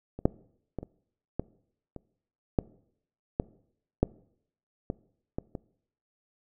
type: clicks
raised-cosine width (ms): 2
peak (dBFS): -25 / -7 / -20 / -26 / -15 / -27 / -9 / -11 / -8 / -17 / -18 / -22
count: 12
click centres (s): 0.19 / 0.255 / 0.787 / 0.83 / 1.396 / 1.963 / 2.588 / 3.399 / 4.03 / 4.901 / 5.385 / 5.552
effects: noise-tail reverb RT60 0.7 s tail -22 dB re dry